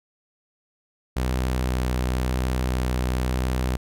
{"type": "tone with vibrato", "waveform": "sawtooth", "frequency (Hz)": 63, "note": "B1", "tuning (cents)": 35, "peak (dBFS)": -18, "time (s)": [1.16, 3.77], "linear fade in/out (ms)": 10, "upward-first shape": "sine", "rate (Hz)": 0.96, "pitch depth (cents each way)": 11, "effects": []}